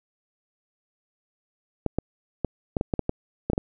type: clicks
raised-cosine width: 2 ms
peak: -10 dBFS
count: 11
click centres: 1.863 / 1.986 / 2.447 / 2.768 / 2.811 / 2.938 / 2.993 / 3.094 / 3.5 / 3.533 / 3.579 s
effects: none